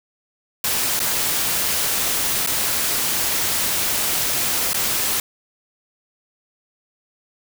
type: noise with dropouts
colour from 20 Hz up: white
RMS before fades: -21 dBFS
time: 0.64-5.2 s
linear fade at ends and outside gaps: 2 ms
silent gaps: 0.993-1.001 / 2.464-2.472 / 4.733-4.743 s
effects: none